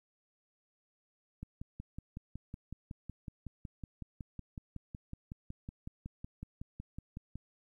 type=click train; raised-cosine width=5 ms; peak=-30 dBFS; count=33; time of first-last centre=1.43-7.356 s; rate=5.4 Hz; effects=12-bit